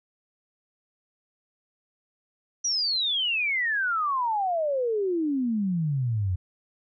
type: exponential sweep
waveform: sine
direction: down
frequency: 5920 to 87.5 Hz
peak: -23 dBFS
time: 2.64-6.36 s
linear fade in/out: 10 ms
effects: none